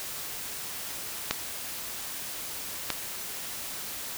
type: clicks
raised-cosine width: 0.2 ms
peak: -22 / -7 / -9 dBFS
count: 3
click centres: 0.906 / 1.31 / 2.903 s
effects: white hiss -37 dBFS RMS until 4.17 s